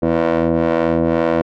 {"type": "ring-modulated tone", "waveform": "20% pulse", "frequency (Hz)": 82.8, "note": "E2", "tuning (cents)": 8, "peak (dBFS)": -6, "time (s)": [0.02, 1.42], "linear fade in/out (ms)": 10, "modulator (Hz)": 413, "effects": ["low-pass 2000 Hz 12 dB/octave"]}